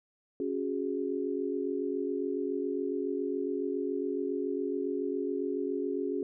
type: chord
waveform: sine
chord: C# suspended fourth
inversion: none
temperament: equal with one note detuned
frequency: 277.2 / 368.1 / 415.3 Hz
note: C#4 / F#4 / G#4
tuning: 0 / -9 / 0 cents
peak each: -34 dBFS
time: 0.4-6.23 s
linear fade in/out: 2 ms
effects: none